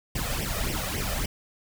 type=noise with flanger; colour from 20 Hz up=pink; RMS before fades=-29 dBFS; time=0.15-1.26 s; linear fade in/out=5 ms; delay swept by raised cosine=0.36 to 1.66 ms; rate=3.6 Hz; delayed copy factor=+0.85; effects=none